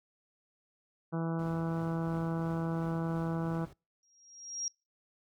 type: harmonic tone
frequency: 164.7 Hz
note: E3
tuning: 1 cent flat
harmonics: 1 / 2 / 3 / 4 / 5 / 6 / 7 / 8 / 9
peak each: -32 / -38 / -42 / -44 / -46 / -48 / -49 / -50 / -51 dBFS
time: 1.12-3.66 s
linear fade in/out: 20 ms
type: noise with tremolo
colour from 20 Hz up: brown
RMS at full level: -43 dBFS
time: 1.39-3.73 s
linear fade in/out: 2 ms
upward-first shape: triangle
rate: 2.9 Hz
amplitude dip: 45%
type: tone with exponential growth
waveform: sine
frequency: 5630 Hz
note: F8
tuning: 13 cents sharp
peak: -30 dBFS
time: 4.03-4.68 s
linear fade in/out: 1 ms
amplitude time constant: 140 ms
effects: noise-tail reverb RT60 0.3 s tail -26 dB re dry + high-pass 80 Hz 12 dB/octave